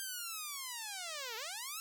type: linear two-way sweep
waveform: 5% pulse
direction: down then up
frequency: 1596 to 428.2 to 1354 Hz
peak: -29 dBFS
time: 0-1.8 s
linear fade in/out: 0 ms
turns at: 1.36 s
effects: none